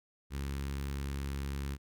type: tone with notch filter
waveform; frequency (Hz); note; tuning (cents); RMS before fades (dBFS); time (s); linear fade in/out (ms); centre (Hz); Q
sawtooth; 69.3; C#2; 0; -37; 0.3-1.78; 50; 650; 0.93
effects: none